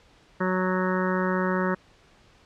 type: harmonic tone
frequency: 185 Hz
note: F#3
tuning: in tune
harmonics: 1 / 2 / 3 / 5 / 6 / 7 / 8 / 9 / 10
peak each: -26 / -29 / -31 / -33 / -34 / -34 / -35 / -36 / -36 dBFS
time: 0.4-1.75 s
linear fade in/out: 10 ms
effects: pink hiss -57 dBFS RMS until 2.45 s + low-pass 5000 Hz 12 dB/octave